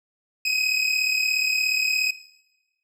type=tone pair together; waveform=25% pulse; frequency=2513 / 2550 Hz; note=D#7 / D#7; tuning=+17 / +42 cents; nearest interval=unison; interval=25 cents; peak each=-20 dBFS; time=0.45-2.11 s; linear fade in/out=5 ms; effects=noise-tail reverb RT60 1.0 s tail -19 dB re dry + low-pass 12000 Hz 12 dB/octave